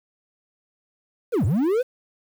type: linear two-way sweep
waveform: triangle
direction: down then up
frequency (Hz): 527 to 82.41 to 527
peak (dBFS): -16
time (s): 1.32-1.83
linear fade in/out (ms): 20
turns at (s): 1.45
effects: 8-bit